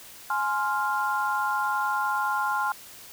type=chord; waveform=sine; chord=F minor; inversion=first; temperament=just; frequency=838.1 / 1047.7 / 1396.9 Hz; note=Ab5 / C6 / F6; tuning=+16 / +2 / 0 cents; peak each=-28 dBFS; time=0.3-2.72 s; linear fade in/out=2 ms; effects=white hiss -46 dBFS RMS until 3.12 s